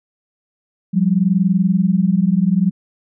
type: tone pair together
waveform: sine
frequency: 176.39 / 197 Hz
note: F3 / G3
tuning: +18 / +9 cents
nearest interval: major second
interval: 191 cents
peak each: -15 dBFS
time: 0.93-2.71 s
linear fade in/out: 20 ms
effects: none